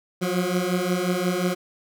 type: beating tone pair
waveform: 20% pulse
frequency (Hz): 176.7 / 182.3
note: F3 / F#3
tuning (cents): +21 / -25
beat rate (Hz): 5.6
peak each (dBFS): -21 / -19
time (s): 0.21-1.55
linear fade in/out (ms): 20
effects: none